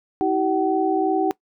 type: tone cluster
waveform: sine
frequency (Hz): 321.6 / 384.4 / 757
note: E4 / G4 / F#5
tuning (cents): -43 / -34 / +39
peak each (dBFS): -22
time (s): 0.21-1.31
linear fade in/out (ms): 0
effects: noise-tail reverb RT60 0.1 s tail -21 dB re dry